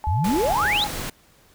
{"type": "tone with pitch glide", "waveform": "sine", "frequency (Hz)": [861, 833.1], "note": ["A5", "G#5"], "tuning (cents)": [-38, 5], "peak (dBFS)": -25, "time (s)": [0.04, 0.87], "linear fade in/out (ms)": 0, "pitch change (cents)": -57, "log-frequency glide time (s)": [0.36, 0.65]}
{"type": "exponential sweep", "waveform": "sine", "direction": "up", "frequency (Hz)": [70.5, 4098], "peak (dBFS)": -19, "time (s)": [0.07, 0.84], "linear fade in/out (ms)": 0}
{"type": "noise", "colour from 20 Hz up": "pink", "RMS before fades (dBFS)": -30, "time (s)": [0.24, 1.1], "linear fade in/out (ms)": 5}
{"effects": ["pink hiss -56 dBFS RMS until 1.54 s"]}